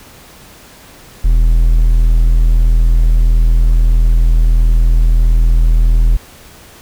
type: tone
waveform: triangle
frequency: 40.77 Hz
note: E1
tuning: 18 cents flat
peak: -4 dBFS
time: 1.24-6.17 s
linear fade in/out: 10 ms
effects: pink hiss -39 dBFS RMS until 6.81 s